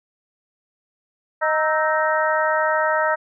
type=harmonic tone with a mistuned harmonic; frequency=311.1 Hz; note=D#4; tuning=in tune; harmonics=2 / 3 / 4 / 5 / 6; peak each=-21 / -23 / -24 / -25 / -26 dBFS; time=1.41-3.16 s; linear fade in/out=20 ms; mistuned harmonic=4; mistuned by=+82 cents; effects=none